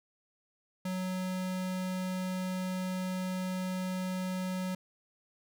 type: tone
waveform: square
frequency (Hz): 185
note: F#3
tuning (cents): 0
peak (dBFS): -33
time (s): 0.85-4.75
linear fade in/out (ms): 5
effects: none